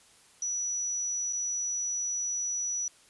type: tone with dropouts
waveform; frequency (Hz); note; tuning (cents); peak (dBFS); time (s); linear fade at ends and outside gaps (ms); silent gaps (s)
sine; 5890; F#8; -9; -29; 0.42-2.88; 2; 1.327-1.331
effects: white hiss -59 dBFS RMS until 3.09 s + resampled to 24000 Hz